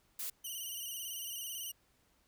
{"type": "noise", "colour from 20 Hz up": "blue", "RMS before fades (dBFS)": -40, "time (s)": [0.19, 0.3], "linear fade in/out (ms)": 5}
{"type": "tone with vibrato", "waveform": "5% pulse", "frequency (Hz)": 2960, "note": "F#7", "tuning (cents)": 0, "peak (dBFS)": -32, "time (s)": [0.44, 1.72], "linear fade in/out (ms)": 10, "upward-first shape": "square", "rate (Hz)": 18, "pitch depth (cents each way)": 50}
{"effects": ["pink hiss -72 dBFS RMS until 2.27 s"]}